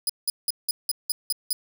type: tone bursts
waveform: 15% pulse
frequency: 4978 Hz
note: D#8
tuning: in tune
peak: -15 dBFS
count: 8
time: 0.07-1.53 s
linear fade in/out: 2 ms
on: 25 ms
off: 180 ms
effects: none